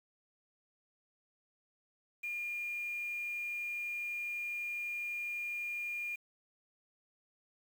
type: tone with quantisation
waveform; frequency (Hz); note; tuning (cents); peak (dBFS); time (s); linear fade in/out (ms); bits
sine; 2416; D7; +48; -36; 2.23-6.16; 10; 9
effects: none